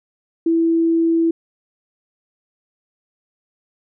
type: tone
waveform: sine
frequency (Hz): 330.5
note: E4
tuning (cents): +5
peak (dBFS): -13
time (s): 0.46-1.31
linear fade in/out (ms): 5
effects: none